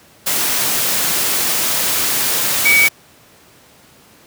sine tone in noise, 2265 Hz, C#7, 37 cents sharp, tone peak -9 dBFS, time 2.65-2.88 s, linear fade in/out 10 ms, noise white, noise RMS -17 dBFS, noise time 0.26-2.89 s, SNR +5 dB, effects pink hiss -47 dBFS RMS until 4.26 s + high-pass 100 Hz 12 dB/octave

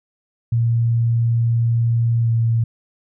sine tone with pitch glide, 116.54 to 114.94 Hz, A#2 to A#2, 0 to -24 cents, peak -14 dBFS, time 0.52-2.64 s, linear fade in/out 5 ms, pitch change -24 cents, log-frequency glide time 2.22-2.29 s, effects none

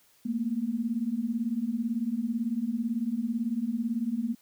sine beating tone pair, 220 / 238 Hz, A3 / A#3, 0 / +36 cents, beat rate 18 Hz, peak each -31 / -29 dBFS, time 0.25-4.35 s, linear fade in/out 10 ms, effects white hiss -63 dBFS RMS until 4.41 s

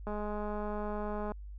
click train, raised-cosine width 1 ms, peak -25 dBFS, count 262, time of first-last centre 0.07-1.319 s, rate 209 Hz, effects added 50 Hz sine -42 dBFS peak until 1.58 s

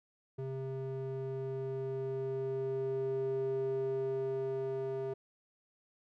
square tone with band-pass filter sweep, 133.2 Hz, C3, 31 cents sharp, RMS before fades -36 dBFS, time 0.38-5.14 s, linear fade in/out 10 ms, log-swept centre 290 to 470 Hz, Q 3.9, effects none

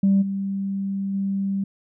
sine tone with level steps, 196 Hz, G3, in tune, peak -13 / -23 / -21 dBFS, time 0.03-1.64 s, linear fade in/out 5 ms, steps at 0.21 / 1.13 s, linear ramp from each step 20 ms, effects tanh soft clip ceiling -11 dBFS

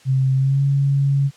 sine tone with pitch glide, 132.5 to 139.17 Hz, C3 to C#3, +22 to +7 cents, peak -14 dBFS, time 0.05-1.31 s, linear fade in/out 50 ms, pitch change +85 cents, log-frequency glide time 0.35-0.62 s, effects white hiss -50 dBFS RMS until 1.36 s + low-pass 7000 Hz 12 dB/octave

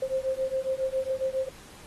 sine beating tone pair, 523.3 / 530.6 Hz, C5 / C5, 0 / +24 cents, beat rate 7.3 Hz, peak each -29 dBFS, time 0.02-1.49 s, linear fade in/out 5 ms, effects pink hiss -50 dBFS RMS until 1.86 s + AAC 32 kbps

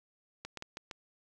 clicks, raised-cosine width 0.2 ms, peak -24 dBFS, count 5, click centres 0.45 / 0.573 / 0.624 / 0.771 / 0.912 s, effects none

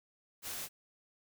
white noise, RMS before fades -41 dBFS, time 0.42-0.69 s, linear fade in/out 50 ms, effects none

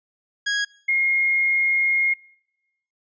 sawtooth / sine tone pair in turn, 1651 / 2143 Hz, G#6 / C7, -11 / +41 cents, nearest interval perfect fourth, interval 452 cents, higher second, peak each -17 dBFS, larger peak neither, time 0.46-0.65 / 0.88-2.14 s, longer second, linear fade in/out 10 ms, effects noise-tail reverb RT60 1.0 s tail -26 dB re dry + resampled to 16000 Hz

